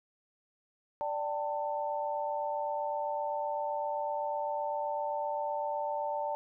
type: chord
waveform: sine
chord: D suspended fourth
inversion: none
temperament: equal with one note detuned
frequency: 587.3 / 784 / 891.8 Hz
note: D5 / G5 / A5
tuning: 0 / 0 / +23 cents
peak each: -35 / -39 / -34 dBFS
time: 1.01-6.35 s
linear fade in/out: 0 ms
effects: none